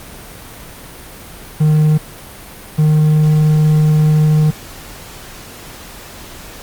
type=tone bursts at uneven times; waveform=triangle; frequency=153.5 Hz; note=D#3; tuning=23 cents flat; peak=-6 dBFS; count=2; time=1.6-1.98 / 2.78-4.51 s; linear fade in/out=10 ms; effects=pink hiss -34 dBFS RMS until 6.62 s + Opus 32 kbps